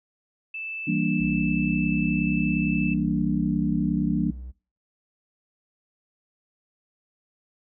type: tone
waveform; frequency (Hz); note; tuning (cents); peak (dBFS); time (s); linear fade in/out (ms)
sine; 2637; E7; 0; -31; 0.54-2.94; 5
type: chord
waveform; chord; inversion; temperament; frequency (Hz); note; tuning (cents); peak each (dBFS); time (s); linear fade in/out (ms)
sine; E half-diminished seventh; none; equal; 164.81 / 196 / 233.1 / 293.7; E3 / G3 / Bb3 / D4; 0 / 0 / 0 / 0; -27; 0.87-4.31; 10
type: tone with pitch glide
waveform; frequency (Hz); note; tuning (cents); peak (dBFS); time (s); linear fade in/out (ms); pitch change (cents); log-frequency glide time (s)
triangle; 61.74 to 62.71; B1 to B1; 0 to +27; -33; 1.19-4.52; 20; +27; 2.2-2.82
effects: noise-tail reverb RT60 0.4 s tail -22 dB re dry